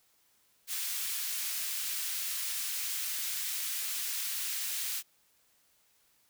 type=high-pass noise; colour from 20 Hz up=white; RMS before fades=-35 dBFS; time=0.67-5.03 s; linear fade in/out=50 ms; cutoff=1900 Hz; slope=12 dB/octave; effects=white hiss -69 dBFS RMS until 6.29 s